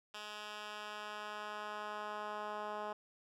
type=tone with band-pass filter sweep; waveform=10% pulse; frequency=210.2 Hz; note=G#3; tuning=21 cents sharp; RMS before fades=-44 dBFS; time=0.14-2.93 s; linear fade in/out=5 ms; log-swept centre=3000 to 840 Hz; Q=0.96; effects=none